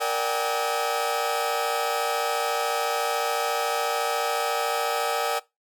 40% pulse tone cluster, 467.1 / 587 / 759 / 813 / 1278 Hz, A#4 / D5 / F#5 / G#5 / D#6, +3 / -1 / +44 / -37 / +46 cents, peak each -29 dBFS, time 0-5.4 s, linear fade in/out 20 ms, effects noise-tail reverb RT60 0.2 s tail -20 dB re dry + MP3 96 kbps

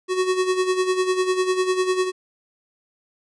square tone with tremolo, 370.5 Hz, F#4, 2 cents sharp, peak -17 dBFS, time 0.08-2.12 s, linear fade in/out 50 ms, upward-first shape sine, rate 10 Hz, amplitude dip 65%, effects resampled to 22050 Hz

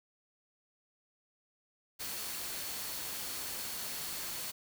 sine tone in noise, 4400 Hz, C#8, 14 cents flat, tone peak -50 dBFS, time 1.99-4.52 s, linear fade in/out 20 ms, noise white, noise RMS -40 dBFS, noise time 1.99-4.52 s, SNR -13 dB, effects none

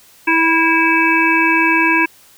harmonic tone, 326.8 Hz, E4, 15 cents flat, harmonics 1 / 3 / 5 / 7 / 8, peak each -17 / -17 / -17 / -17 / -17 dBFS, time 0.27-2.06 s, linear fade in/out 10 ms, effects white hiss -47 dBFS RMS until 2.37 s

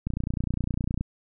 click train, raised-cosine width 5 ms, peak -15 dBFS, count 29, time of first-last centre 0.07-1.01 s, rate 29.8 Hz, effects none

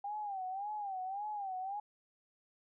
sine tone with vibrato, 793 Hz, G5, 20 cents sharp, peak -37 dBFS, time 0.04-1.8 s, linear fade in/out 5 ms, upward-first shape sine, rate 1.8 Hz, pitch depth 120 cents each way, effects none

